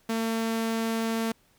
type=tone; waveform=sawtooth; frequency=225.8 Hz; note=A3; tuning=45 cents sharp; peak=-22 dBFS; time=0.09-1.32 s; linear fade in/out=5 ms; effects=pink hiss -64 dBFS RMS until 1.58 s